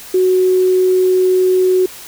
sine tone, 370 Hz, F#4, in tune, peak -9 dBFS, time 0.14-1.86 s, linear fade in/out 5 ms, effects white hiss -34 dBFS RMS until 2.07 s

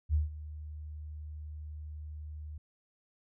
sine tone with ADSR envelope, 76 Hz, D#2, 40 cents flat, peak -23 dBFS, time 0.09-2.58 s, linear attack 51 ms, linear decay 150 ms, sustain -17 dB, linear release 5 ms, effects none

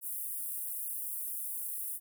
pink high-pass noise, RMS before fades -38 dBFS, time 0.01-2 s, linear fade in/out 50 ms, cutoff 9600 Hz, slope 48 dB/octave, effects none

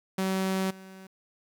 sawtooth tone with level steps, 190 Hz, F#3, 46 cents sharp, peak -22 / -41 dBFS, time 0.18-1.07 s, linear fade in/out 5 ms, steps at 0.7 s, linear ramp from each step 10 ms, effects 10-bit

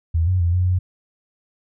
sine tone with pitch steps, 82.2 / 92.1 / 85.9 / 90.5 / 91.1 Hz, E2 / F#2 / F2 / F#2 / F#2, -4 / -7 / -28 / -38 / -26 cents, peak -15 dBFS, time 0.14-0.79 s, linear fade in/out 10 ms, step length 130 ms, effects none

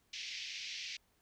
pink band-pass noise, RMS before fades -44 dBFS, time 0.13-0.97 s, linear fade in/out 5 ms, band 2100 to 5900 Hz, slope 48 dB/octave, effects pink hiss -74 dBFS RMS until 1.21 s

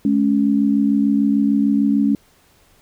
sine tone pair together, 212.6 / 279.3 Hz, G#3 / C#4, +41 / +13 cents, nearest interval perfect fourth, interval 472 cents, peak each -16 dBFS, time 0.05-2.15 s, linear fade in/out 2 ms, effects pink hiss -55 dBFS RMS until 2.81 s

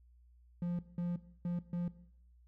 triangle tone bursts at uneven times, 174.61 Hz, F3, in tune, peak -31 dBFS, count 4, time 0.62-0.79 / 0.98-1.16 / 1.45-1.59 / 1.73-1.88 s, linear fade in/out 2 ms, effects noise-tail reverb RT60 0.7 s tail -17 dB re dry + added 60 Hz sine -60 dBFS peak until 2.47 s

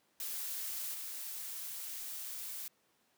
blue noise with level steps, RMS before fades -40 / -43 dBFS, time 0.2-2.68 s, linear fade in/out 2 ms, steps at 0.94 s, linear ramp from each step 5 ms, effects pink hiss -73 dBFS RMS until 3.17 s + high-pass 200 Hz 12 dB/octave

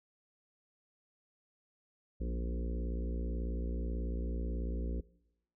harmonic tone with a mistuned harmonic, 58.27 Hz, A#1, in tune, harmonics 1 / 3 / 4 / 5 / 6 / 7 / 8 / 9, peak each -34 / -44 / -46 / -48 / -50 / -51 / -52 / -53 dBFS, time 2.2-5.01 s, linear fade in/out 10 ms, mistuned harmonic 4, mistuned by +30 cents, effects noise-tail reverb RT60 0.9 s tail -22 dB re dry

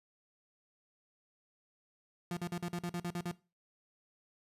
35% pulse tone bursts, 174.61 Hz, F3, in tune, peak -33 dBFS, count 10, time 2.31-3.314 s, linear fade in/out 2 ms, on 59 ms, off 46 ms, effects noise-tail reverb RT60 0.3 s tail -19 dB re dry + resampled to 32000 Hz

